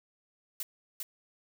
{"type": "noise with echo", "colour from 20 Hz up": "blue", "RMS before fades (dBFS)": -36, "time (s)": [0.6, 0.63], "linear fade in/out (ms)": 2, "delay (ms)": 400, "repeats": 1, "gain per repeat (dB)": -2, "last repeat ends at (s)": 1.03, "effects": []}